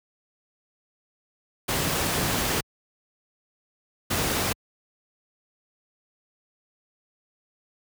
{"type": "noise bursts at uneven times", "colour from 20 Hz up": "pink", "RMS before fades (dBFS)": -25, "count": 2, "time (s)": [[1.68, 2.61], [4.1, 4.53]], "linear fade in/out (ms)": 10, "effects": ["high-pass 60 Hz 12 dB/octave"]}